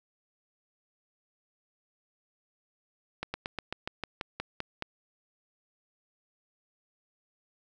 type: slowing click train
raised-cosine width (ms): 0.3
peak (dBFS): -17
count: 11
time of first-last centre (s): 3.23-4.824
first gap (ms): 110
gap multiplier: 1.08
effects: none